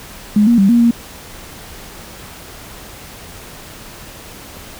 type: tone with pitch steps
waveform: sine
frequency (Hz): 209.1 / 236.4 / 195.6 / 236.8 / 234.4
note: G#3 / A#3 / G3 / A#3 / A#3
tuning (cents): +12 / +24 / -4 / +27 / +10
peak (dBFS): -7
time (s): 0.36-0.91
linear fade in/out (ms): 5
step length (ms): 110
effects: pink hiss -35 dBFS RMS until 4.79 s